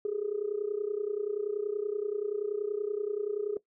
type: tone with amplitude modulation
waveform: sine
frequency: 415.3 Hz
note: G#4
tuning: in tune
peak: -25 dBFS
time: 0.05-3.57 s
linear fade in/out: 2 ms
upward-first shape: sine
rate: 30.5 Hz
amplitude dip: 90%
effects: noise-tail reverb RT60 0.1 s tail -19 dB re dry + tanh soft clip ceiling -21 dBFS